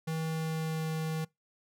square tone with pitch glide, 160.3 to 158.92 Hz, E3 to D#3, -48 to +37 cents, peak -32 dBFS, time 0.07-1.25 s, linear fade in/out 10 ms, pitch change -15 cents, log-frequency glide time 0.28-0.91 s, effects noise-tail reverb RT60 0.2 s tail -24 dB re dry

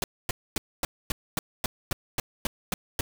pink noise bursts, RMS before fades -27 dBFS, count 12, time 0.02-3.01 s, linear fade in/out 2 ms, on 20 ms, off 250 ms, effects none

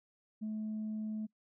sine tone, 215.9 Hz, A3, 33 cents flat, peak -34 dBFS, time 0.41-1.27 s, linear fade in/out 20 ms, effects noise-tail reverb RT60 0.1 s tail -24 dB re dry + tanh soft clip ceiling -33 dBFS

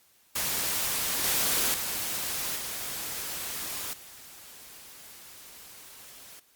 white noise with level steps, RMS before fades -29 / -26 / -32 / -35 / -48 dBFS, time 0.35-6.4 s, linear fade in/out 10 ms, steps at 1.24 / 1.74 / 2.56 / 3.93 s, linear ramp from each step 2 ms, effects white hiss -63 dBFS RMS until 6.55 s + Opus 48 kbps

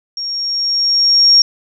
sine tone with level ramp, 5560 Hz, F8, 9 cents flat, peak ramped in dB -20 to -4 dBFS, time 0.17-1.42 s, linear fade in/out 2 ms, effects none

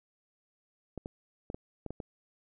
clicks, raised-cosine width 2 ms, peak -25 dBFS, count 7, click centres 0.977 / 1.059 / 1.501 / 1.545 / 1.863 / 1.906 / 2.002 s, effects none

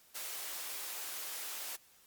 white high-pass noise, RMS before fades -42 dBFS, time 0.14-1.77 s, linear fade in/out 20 ms, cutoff 450 Hz, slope 12 dB/octave, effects white hiss -64 dBFS RMS until 2.06 s + Opus 48 kbps

